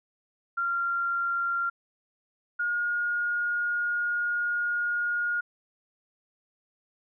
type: tone pair in turn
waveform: sine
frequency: 1384 / 1430.3 Hz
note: F6 / F6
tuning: -16 / +41 cents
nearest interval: minor second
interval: 57 cents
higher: second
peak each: -25 dBFS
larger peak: neither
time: 0.57-1.7 / 2.59-5.41 s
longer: second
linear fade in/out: 10 ms
effects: none

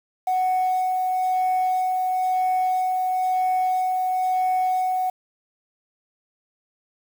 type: tone with tremolo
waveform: sine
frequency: 742 Hz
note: F#5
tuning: 5 cents sharp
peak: -16 dBFS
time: 0.27-5.1 s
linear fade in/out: 5 ms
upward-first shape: sine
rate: 1 Hz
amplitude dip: 30%
effects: tanh soft clip ceiling -17 dBFS + 7-bit

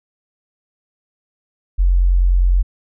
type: tone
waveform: sine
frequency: 44.77 Hz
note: F1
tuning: 44 cents sharp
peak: -10 dBFS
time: 1.78-2.63 s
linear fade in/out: 20 ms
effects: none

